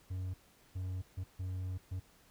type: tone bursts at uneven times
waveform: triangle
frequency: 92.5 Hz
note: F#2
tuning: in tune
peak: -34 dBFS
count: 5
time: 0.1-0.34 / 0.75-1.02 / 1.17-1.24 / 1.39-1.78 / 1.91-2 s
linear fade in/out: 10 ms
effects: pink hiss -65 dBFS RMS until 2.3 s